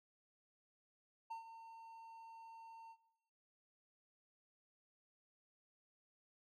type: tone with ADSR envelope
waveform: triangle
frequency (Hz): 908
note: A#5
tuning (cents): -46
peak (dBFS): -40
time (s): 1.3-2.97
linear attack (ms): 13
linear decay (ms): 120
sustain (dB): -11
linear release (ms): 64
effects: noise-tail reverb RT60 0.9 s tail -18 dB re dry